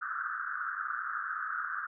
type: band-pass noise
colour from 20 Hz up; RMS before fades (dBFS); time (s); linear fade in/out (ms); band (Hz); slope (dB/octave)
white; -36; 0.01-1.87; 20; 1200 to 1600; 96
effects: none